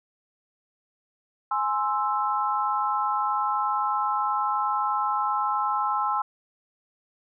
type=chord; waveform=sine; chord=Ab augmented; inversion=none; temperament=equal with one note detuned; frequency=835.4 / 1046.5 / 1318.5 Hz; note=Ab5 / C6 / E6; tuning=+10 / 0 / 0 cents; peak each=-27 dBFS; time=1.51-6.22 s; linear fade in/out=5 ms; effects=none